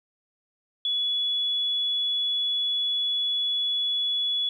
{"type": "tone", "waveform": "sine", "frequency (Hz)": 3400, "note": "G#7", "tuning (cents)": 40, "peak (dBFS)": -23, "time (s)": [0.85, 4.49], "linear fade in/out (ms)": 2, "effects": ["10-bit"]}